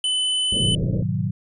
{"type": "tone", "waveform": "square", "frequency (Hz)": 3015, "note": "F#7", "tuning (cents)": 32, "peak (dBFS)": -20, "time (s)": [0.04, 0.75], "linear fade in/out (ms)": 2}
{"type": "low-pass noise", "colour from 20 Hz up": "pink", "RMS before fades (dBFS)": -28, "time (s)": [0.52, 1.03], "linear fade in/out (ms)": 5, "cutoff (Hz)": 600, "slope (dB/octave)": 96}
{"type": "chord", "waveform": "sine", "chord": "G# minor seventh", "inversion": "none", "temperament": "equal", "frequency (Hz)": [103.83, 123.47, 155.56, 185], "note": ["G#2", "B2", "D#3", "F#3"], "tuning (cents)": [0, 0, 0, 0], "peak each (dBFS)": -26, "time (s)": [0.59, 1.31], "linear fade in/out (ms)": 10}
{"effects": ["resampled to 24000 Hz"]}